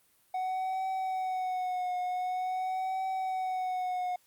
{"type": "tone with vibrato", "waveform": "triangle", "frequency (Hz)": 742, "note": "F#5", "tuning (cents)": 5, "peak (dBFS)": -28, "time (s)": [0.34, 4.16], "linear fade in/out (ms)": 5, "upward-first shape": "triangle", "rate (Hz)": 0.46, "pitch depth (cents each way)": 45, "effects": ["white hiss -67 dBFS RMS until 4.26 s", "Opus 32 kbps"]}